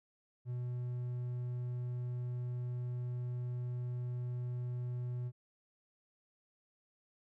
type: tone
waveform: triangle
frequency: 123.1 Hz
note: B2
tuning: 5 cents flat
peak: -34 dBFS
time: 0.45-5.32 s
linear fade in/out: 50 ms
effects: none